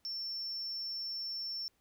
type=tone; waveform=sine; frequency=5410 Hz; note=E8; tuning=44 cents sharp; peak=-35 dBFS; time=0.05-1.68 s; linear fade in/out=0 ms; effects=tanh soft clip ceiling -34 dBFS + pink hiss -75 dBFS RMS until 1.8 s